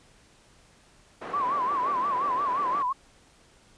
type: band-pass noise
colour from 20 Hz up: pink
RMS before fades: -38 dBFS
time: 1.21-2.83 s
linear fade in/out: 10 ms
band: 360 to 1400 Hz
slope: 12 dB/octave
type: tone with vibrato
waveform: sine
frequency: 1075 Hz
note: C6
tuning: 47 cents sharp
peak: -24 dBFS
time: 1.33-2.93 s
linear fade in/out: 10 ms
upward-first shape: sine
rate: 5.7 Hz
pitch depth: 150 cents each way
effects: pink hiss -58 dBFS RMS until 3.77 s + resampled to 22050 Hz